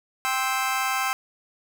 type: chord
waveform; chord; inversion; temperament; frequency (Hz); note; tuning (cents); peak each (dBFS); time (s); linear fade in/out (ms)
25% pulse; C major; second; just; 784.9 / 1046.5 / 1308.1; G5 / C6 / E6; +2 / 0 / -14; -24; 0.25-1.13; 0
effects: none